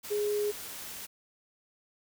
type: tone in noise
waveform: sine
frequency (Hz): 415.6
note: G#4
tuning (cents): +1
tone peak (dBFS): -27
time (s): 0.1-0.52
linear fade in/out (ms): 20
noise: white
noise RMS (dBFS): -42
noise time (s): 0.03-1.07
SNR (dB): +12
effects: none